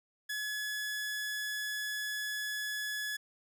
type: tone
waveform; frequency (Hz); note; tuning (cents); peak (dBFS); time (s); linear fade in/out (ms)
sawtooth; 1700; G#6; +40; -31; 0.29-3.17; 10
effects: none